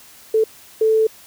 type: tone bursts at uneven times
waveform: sine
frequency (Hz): 440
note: A4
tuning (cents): 0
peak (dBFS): -12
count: 2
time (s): 0.34-0.44 / 0.81-1.07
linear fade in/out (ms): 5
effects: white hiss -45 dBFS RMS until 1.26 s